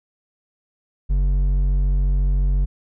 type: tone with hard clipping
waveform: sine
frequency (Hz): 47.08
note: F#1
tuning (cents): +31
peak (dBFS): -17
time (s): 1.09-2.66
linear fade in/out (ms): 20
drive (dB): 6
effects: none